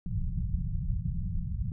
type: low-pass noise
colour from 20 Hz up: pink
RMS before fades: -31 dBFS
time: 0.06-1.72 s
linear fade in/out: 2 ms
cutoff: 190 Hz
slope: 96 dB/octave
effects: none